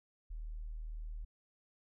sine tone, 39 Hz, D#1, 5 cents sharp, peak -40 dBFS, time 0.3-1.25 s, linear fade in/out 10 ms, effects none

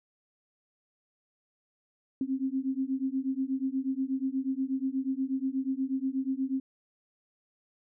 sine beating tone pair, 261.6 / 269.9 Hz, C4 / C#4, 0 / -46 cents, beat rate 8.3 Hz, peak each -31 dBFS, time 2.21-6.6 s, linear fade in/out 2 ms, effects none

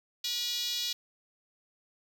5% pulse tone with high-pass filter, 482.7 Hz, B4, 40 cents flat, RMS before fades -33 dBFS, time 0.24-0.93 s, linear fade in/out 5 ms, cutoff 3700 Hz, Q 2.6, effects none

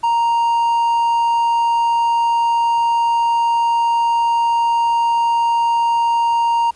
triangle tone with hard clipping, 932.3 Hz, A#5, in tune, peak -14 dBFS, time 0.03-6.71 s, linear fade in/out 10 ms, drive 6 dB, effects pink hiss -50 dBFS RMS until 6.75 s + resampled to 24000 Hz

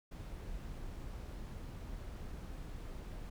brown noise, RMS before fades -45 dBFS, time 0.11-3.3 s, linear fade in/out 10 ms, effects none

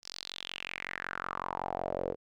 sawtooth tone with band-pass filter sweep, 45.41 Hz, F#1, 32 cents flat, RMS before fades -38 dBFS, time 0.02-2.16 s, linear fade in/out 50 ms, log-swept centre 5400 to 460 Hz, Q 4.6, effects none

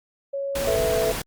sine tone, 554.4 Hz, C#5, in tune, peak -25 dBFS, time 0.33-0.76 s, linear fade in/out 10 ms
pink noise, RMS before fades -29 dBFS, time 0.55-1.22 s, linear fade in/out 5 ms
sine chord, A suspended second, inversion none, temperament equal, 440 / 493.9 / 659.3 Hz, A4 / B4 / E5, 0 / 0 / 0 cents, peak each -25 / -26 / -23 dBFS, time 0.67-1.12 s, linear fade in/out 5 ms
effects Opus 48 kbps

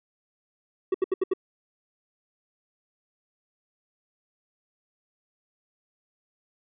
triangle tone bursts, 378.4 Hz, F#4, 39 cents sharp, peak -18 dBFS, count 5, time 0.92-1.336 s, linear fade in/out 5 ms, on 24 ms, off 74 ms, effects resampled to 8000 Hz

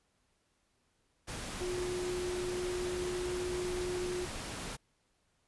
sine tone in noise, 360 Hz, F#4, 47 cents flat, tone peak -34 dBFS, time 1.6-4.26 s, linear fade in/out 20 ms, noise pink, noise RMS -41 dBFS, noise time 1.27-4.77 s, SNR +4 dB, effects pink hiss -75 dBFS RMS until 5.47 s + resampled to 24000 Hz

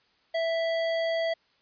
square tone, 659.3 Hz, E5, in tune, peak -26 dBFS, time 0.34-1.34 s, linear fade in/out 10 ms, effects white hiss -66 dBFS RMS until 1.61 s + resampled to 11025 Hz

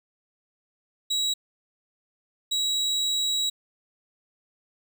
35% pulse tone bursts at uneven times, 3873 Hz, B7, 35 cents flat, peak -21 dBFS, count 2, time 1.1-1.34 / 2.51-3.5 s, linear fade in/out 10 ms, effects none

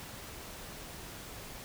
silence, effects pink hiss -46 dBFS RMS until 1.64 s

